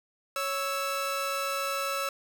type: tone pair together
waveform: sawtooth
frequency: 554.4 / 1317.5 Hz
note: C#5 / E6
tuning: 0 / -1 cents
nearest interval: octave + minor third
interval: 1499 cents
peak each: -29 / -27 dBFS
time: 0.36-2.09 s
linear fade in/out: 2 ms
effects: none